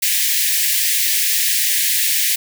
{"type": "high-pass noise", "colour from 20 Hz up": "white", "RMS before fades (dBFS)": -17, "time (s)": [0.02, 2.36], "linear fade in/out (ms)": 10, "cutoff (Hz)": 1700, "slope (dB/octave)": 96, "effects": []}